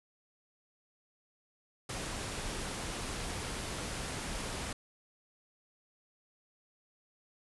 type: low-pass noise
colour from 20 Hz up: pink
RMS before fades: -39 dBFS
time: 1.89-4.73 s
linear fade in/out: 5 ms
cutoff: 11000 Hz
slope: 96 dB/octave
effects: none